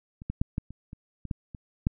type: clicks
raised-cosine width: 5 ms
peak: -29 / -18 / -12 / -16 / -29 / -29 / -25 / -17 / -27 / -11 dBFS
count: 10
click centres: 0.219 / 0.3 / 0.415 / 0.581 / 0.706 / 0.931 / 1.253 / 1.312 / 1.548 / 1.869 s
effects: none